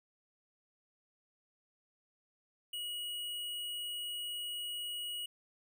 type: tone with hard clipping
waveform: sine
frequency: 2906 Hz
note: F#7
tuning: 32 cents flat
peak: -39 dBFS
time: 2.73-5.26 s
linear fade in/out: 5 ms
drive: 14 dB
effects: none